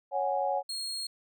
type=chord; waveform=sine; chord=C# suspended fourth; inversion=none; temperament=equal; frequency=554.4 / 740 / 830.6 Hz; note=C#5 / F#5 / G#5; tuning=0 / 0 / 0 cents; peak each=-31 dBFS; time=0.11-0.63 s; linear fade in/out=50 ms
type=tone; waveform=35% pulse; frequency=4267 Hz; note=C8; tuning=33 cents sharp; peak=-32 dBFS; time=0.69-1.07 s; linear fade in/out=5 ms
effects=none